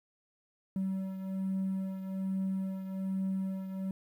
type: beating tone pair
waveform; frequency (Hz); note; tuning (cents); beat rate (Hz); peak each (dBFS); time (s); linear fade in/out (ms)
triangle; 190.7 / 191.9; G3 / G3; -47 / -37; 1.2; -30 / -37; 0.76-3.91; 2
effects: tanh soft clip ceiling -24 dBFS + 11-bit